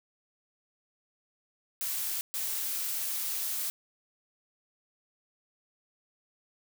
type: noise bursts at uneven times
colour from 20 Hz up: blue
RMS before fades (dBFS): -33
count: 2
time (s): 1.81-2.21 / 2.34-3.7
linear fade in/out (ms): 0
effects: none